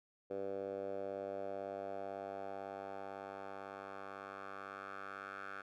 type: tone with band-pass filter sweep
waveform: 10% pulse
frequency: 98 Hz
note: G2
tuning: in tune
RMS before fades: -45 dBFS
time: 0.3-5.62 s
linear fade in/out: 10 ms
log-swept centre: 490 to 1400 Hz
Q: 3.2
effects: none